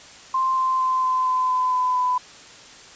sine tone with pitch steps, 1046.5 / 1039.9 / 1033.3 / 1026.7 / 1020.2 / 1013.8 / 1007.4 / 1001 Hz, C6 / C6 / C6 / C6 / C6 / B5 / B5 / B5, 0 / -11 / -22 / -33 / -44 / +45 / +34 / +23 cents, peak -18 dBFS, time 0.34-2.18 s, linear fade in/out 5 ms, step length 230 ms, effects white hiss -44 dBFS RMS until 2.95 s + resampled to 16000 Hz

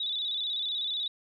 sine tone with vibrato, 3649 Hz, A#7, 38 cents flat, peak -29 dBFS, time 0-1.08 s, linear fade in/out 5 ms, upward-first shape square, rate 16 Hz, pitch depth 75 cents each way, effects none

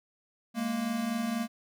square tone pair together, 208.1 / 232.2 Hz, G#3 / A#3, +4 / -7 cents, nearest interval major second, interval 189 cents, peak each -36 / -31 dBFS, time 0.54-1.48 s, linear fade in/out 50 ms, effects none

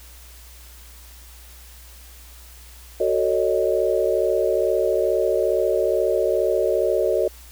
sine chord, D# half-diminished seventh, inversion first, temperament just, 373.4 / 448 / 560 / 622.3 Hz, F#4 / A4 / C#5 / D#5, +16 / +31 / +18 / 0 cents, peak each -23 dBFS, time 3-7.28 s, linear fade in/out 5 ms, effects added 60 Hz sine -43 dBFS peak until 7.51 s + white hiss -47 dBFS RMS until 7.51 s

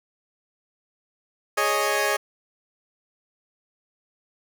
15% pulse chord, Ab suspended fourth, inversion none, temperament equal, 415.3 / 554.4 / 622.3 Hz, Ab4 / Db5 / Eb5, 0 / 0 / 0 cents, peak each -19 dBFS, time 1.57-2.17 s, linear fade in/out 10 ms, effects none

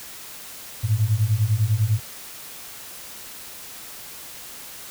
sine beating tone pair, 102.3 / 112.3 Hz, G#2 / A2, -26 / +36 cents, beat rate 10 Hz, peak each -21 / -20 dBFS, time 0.83-2 s, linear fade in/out 20 ms, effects white hiss -39 dBFS RMS until 4.9 s

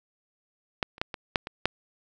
clicks, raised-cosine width 0.3 ms, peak -9 / -30 / -10 / -18 / -6 / -19 / -6 dBFS, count 7, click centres 0.828 / 0.981 / 1.015 / 1.142 / 1.358 / 1.471 / 1.656 s, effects none

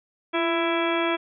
harmonic tone with a mistuned harmonic, 332.1 Hz, E4, 13 cents sharp, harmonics 1 / 2 / 3 / 4 / 5 / 6 / 7 / 8 / 10, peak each -25 / -28 / -30 / -31 / -34 / -37 / -31 / -37 / -34 dBFS, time 0.33-1.17 s, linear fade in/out 20 ms, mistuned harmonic 1, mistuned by +36 cents, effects none

